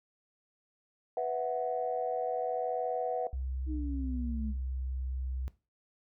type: chord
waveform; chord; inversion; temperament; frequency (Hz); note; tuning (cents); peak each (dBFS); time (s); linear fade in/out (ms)
sine; B suspended fourth; none; equal; 493.9 / 659.3 / 740; B4 / E5 / F#5; 0 / 0 / 0; -33; 1.17-3.27; 2
type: tone with pitch glide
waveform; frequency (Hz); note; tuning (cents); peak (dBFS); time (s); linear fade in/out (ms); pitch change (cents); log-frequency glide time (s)
sine; 65 to 64.51; C2 to C2; -11 to -24; -33; 3.33-5.48; 0; -13; 3.57-5.34
type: exponential sweep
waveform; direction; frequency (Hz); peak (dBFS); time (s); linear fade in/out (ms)
sine; down; 317.2 to 207.7; -35; 3.66-4.55; 50
effects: noise-tail reverb RT60 0.3 s tail -17 dB re dry + tanh soft clip ceiling -20 dBFS